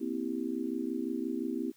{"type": "chord", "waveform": "sine", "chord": "C dominant seventh", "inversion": "third", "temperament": "just", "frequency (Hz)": [235.5, 261.6, 327, 392.4], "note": ["Bb3", "C4", "E4", "G4"], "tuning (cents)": [18, 0, -14, 2], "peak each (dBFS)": [-38, -35, -36, -40], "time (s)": [0, 1.72], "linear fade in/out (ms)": 20, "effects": ["white hiss -65 dBFS RMS until 1.76 s", "high-pass 60 Hz 12 dB/octave"]}